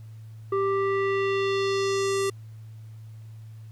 square tone with low-pass filter sweep, 392 Hz, G4, in tune, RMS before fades -25 dBFS, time 0.52-2.3 s, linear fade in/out 5 ms, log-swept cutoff 1100 to 9500 Hz, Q 1.7, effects added 110 Hz sine -40 dBFS peak until 3.71 s + pink hiss -63 dBFS RMS until 3.71 s

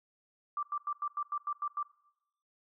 sine tone bursts, 1174.7 Hz, D6, in tune, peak -31 dBFS, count 9, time 0.57-1.828 s, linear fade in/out 2 ms, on 58 ms, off 92 ms, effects noise-tail reverb RT60 0.9 s tail -22 dB re dry

